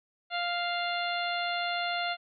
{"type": "harmonic tone", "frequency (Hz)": 698.5, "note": "F5", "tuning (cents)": 0, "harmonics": [1, 2, 3, 4, 5, 6], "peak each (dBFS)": [-32, -35, -37, -38, -39, -40], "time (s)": [0.3, 2.17], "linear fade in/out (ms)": 50, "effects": []}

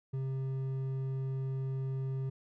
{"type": "tone with hard clipping", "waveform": "triangle", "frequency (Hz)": 133.2, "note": "C3", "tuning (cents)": 31, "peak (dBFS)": -34, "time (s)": [0.13, 2.3], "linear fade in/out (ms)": 10, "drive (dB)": 9, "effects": []}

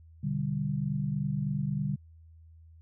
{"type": "chord", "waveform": "sine", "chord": "G major", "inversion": "first", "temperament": "equal", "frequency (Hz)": [123.47, 146.83, 196], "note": ["B2", "D3", "G3"], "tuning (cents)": [0, 0, 0], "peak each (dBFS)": [-36, -30, -33], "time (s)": [0.23, 1.96], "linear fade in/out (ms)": 10, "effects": ["added 81 Hz sine -51 dBFS peak until 2.81 s"]}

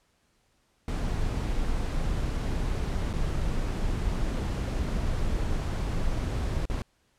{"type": "noise with dropouts", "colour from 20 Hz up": "brown", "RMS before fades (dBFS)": -28, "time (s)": [0.88, 6.82], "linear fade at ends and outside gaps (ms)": 1, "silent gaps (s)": [[3.13, 3.136], [6.655, 6.699]], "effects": ["pink hiss -69 dBFS RMS until 7.18 s", "low-pass 10000 Hz 12 dB/octave"]}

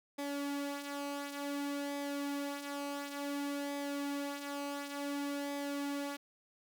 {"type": "tone with flanger", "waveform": "sawtooth", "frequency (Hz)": 284.2, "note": "C#4", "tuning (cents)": 43, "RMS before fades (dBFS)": -39, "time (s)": [0.18, 6.17], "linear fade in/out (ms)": 10, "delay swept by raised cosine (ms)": [0.7, 4.1], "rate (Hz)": 0.56, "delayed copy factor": -0.5, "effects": []}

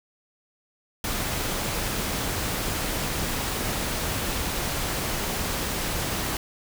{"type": "noise", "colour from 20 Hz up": "pink", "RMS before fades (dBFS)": -28, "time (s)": [1.04, 6.37], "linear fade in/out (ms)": 2, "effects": []}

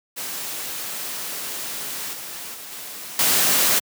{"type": "noise with level steps", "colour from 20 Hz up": "white", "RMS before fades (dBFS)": [-30, -34, -37, -35, -18], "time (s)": [0.16, 3.8], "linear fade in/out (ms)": 20, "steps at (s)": [2.13, 2.54, 2.72, 3.19], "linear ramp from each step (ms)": 2, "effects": ["high-pass 150 Hz 12 dB/octave"]}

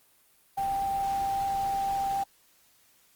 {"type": "tone in noise", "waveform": "sine", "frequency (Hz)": 787, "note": "G5", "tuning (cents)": 7, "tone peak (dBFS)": -26, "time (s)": [0.57, 2.24], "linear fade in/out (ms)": 10, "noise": "pink", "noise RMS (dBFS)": -43, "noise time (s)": [0.57, 2.24], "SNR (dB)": 14, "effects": ["white hiss -63 dBFS RMS until 3.15 s", "Opus 32 kbps"]}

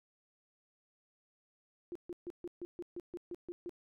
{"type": "tone bursts", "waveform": "sine", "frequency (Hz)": 349.5, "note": "F4", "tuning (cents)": 1, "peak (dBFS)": -39, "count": 11, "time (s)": [1.92, 3.694], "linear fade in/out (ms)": 0, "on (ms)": 34, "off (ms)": 140, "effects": []}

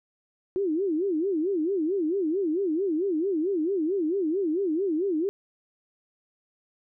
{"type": "tone with vibrato", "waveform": "sine", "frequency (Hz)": 350, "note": "F4", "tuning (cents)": 4, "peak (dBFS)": -23, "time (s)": [0.56, 5.29], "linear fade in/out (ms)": 0, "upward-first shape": "sine", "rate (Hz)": 4.5, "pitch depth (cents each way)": 250, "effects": []}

